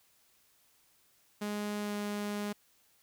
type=tone with pitch glide; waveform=sawtooth; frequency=207.7 to 206.4 Hz; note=G#3 to G#3; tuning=0 to -10 cents; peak=-30 dBFS; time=1.41-2.53 s; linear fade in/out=10 ms; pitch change=-10 cents; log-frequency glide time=1.81-1.92 s; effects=white hiss -68 dBFS RMS until 3.02 s